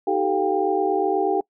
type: tone cluster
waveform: sine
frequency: 314.8 / 385.7 / 434 / 711 / 793 Hz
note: D#4 / G4 / A4 / F5 / G5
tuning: +20 / -28 / -24 / +31 / +20 cents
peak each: -28 / -22 / -26 / -28 / -24 dBFS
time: 0.07-1.41 s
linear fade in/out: 5 ms
effects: noise-tail reverb RT60 0.1 s tail -25 dB re dry

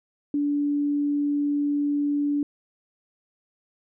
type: tone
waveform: sine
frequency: 289.4 Hz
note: D4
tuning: 25 cents flat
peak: -21 dBFS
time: 0.34-2.43 s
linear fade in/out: 2 ms
effects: none

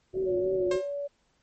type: low-pass noise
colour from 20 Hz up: white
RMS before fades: -42 dBFS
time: 0.13-0.78 s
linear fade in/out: 20 ms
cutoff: 630 Hz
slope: 96 dB/octave
type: tone with vibrato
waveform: sine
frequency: 369.3 Hz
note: F#4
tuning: 3 cents flat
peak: -25 dBFS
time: 0.13-0.82 s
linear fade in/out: 50 ms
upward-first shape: triangle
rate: 3.2 Hz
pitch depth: 63 cents each way
type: tone with pitch glide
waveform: sine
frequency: 566 to 570.3 Hz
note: C#5 to C#5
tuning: +36 to +49 cents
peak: -30 dBFS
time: 0.26-1.08 s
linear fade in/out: 20 ms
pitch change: +13 cents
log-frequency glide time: 0.64-0.91 s
type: tone with exponential decay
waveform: sawtooth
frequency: 534 Hz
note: C5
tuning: 35 cents sharp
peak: -24 dBFS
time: 0.71-0.94 s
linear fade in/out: 5 ms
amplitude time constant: 49 ms
effects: pink hiss -70 dBFS RMS until 1.42 s + MP3 32 kbps

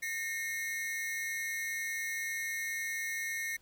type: ring-modulated tone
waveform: 45% pulse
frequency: 1996 Hz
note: B6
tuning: 18 cents sharp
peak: -31 dBFS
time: 0.02-3.57 s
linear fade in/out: 10 ms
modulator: 161 Hz
effects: pink hiss -67 dBFS RMS until 3.61 s

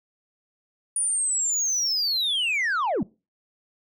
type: linear sweep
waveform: sine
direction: down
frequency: 9620 to 158.8 Hz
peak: -19 dBFS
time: 0.96-3.03 s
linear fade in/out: 2 ms
effects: noise-tail reverb RT60 0.3 s tail -25 dB re dry + tanh soft clip ceiling -21 dBFS

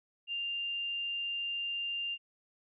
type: tone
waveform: sine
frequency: 2794 Hz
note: F7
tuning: in tune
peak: -33 dBFS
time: 0.27-2.18 s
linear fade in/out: 50 ms
effects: none

